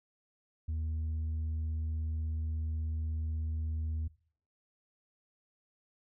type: tone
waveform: sine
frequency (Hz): 79.1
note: D#2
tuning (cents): +29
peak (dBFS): -29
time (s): 0.68-4.08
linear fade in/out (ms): 10
effects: noise-tail reverb RT60 0.5 s tail -22 dB re dry + tanh soft clip ceiling -31 dBFS